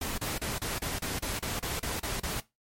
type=noise bursts; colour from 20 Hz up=pink; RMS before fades=-33 dBFS; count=12; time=0.01-2.402 s; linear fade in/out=5 ms; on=170 ms; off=32 ms; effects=noise-tail reverb RT60 0.2 s tail -18 dB re dry + MP3 64 kbps